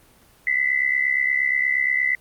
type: tone pair together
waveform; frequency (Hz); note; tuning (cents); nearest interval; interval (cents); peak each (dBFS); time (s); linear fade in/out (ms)
sine; 1975.5 / 2044; B6 / C7; 0 / -41; minor second; 59; -21; 0.47-2.15; 2
effects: pink hiss -54 dBFS RMS until 2.2 s + Opus 24 kbps